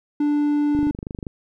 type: tone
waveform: triangle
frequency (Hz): 293.7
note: D4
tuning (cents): 0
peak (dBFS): -15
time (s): 0.2-0.91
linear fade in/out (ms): 5
type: click train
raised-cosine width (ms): 3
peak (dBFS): -17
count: 14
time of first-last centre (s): 0.75-1.268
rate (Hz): 25.1
effects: none